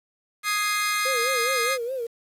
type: chord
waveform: sawtooth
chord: Ab major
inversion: second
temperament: equal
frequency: 1244.5 / 1661.2 / 2093 Hz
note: Eb6 / Ab6 / C7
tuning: 0 / 0 / 0 cents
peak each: -22 / -27 / -23 dBFS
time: 0.43-1.78 s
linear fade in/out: 50 ms
type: tone with vibrato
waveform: sine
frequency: 497.6 Hz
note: B4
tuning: 13 cents sharp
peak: -26 dBFS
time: 1.05-2.07 s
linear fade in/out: 10 ms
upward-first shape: sine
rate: 4.8 Hz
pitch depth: 130 cents each way
effects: resampled to 32000 Hz + 8-bit